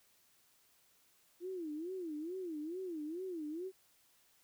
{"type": "tone with vibrato", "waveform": "sine", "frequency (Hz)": 336, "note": "E4", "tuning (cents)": 33, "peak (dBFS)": -39, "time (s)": [1.4, 3.72], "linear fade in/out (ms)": 50, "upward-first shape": "sine", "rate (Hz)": 2.3, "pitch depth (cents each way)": 210, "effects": ["white hiss -70 dBFS RMS until 4.43 s"]}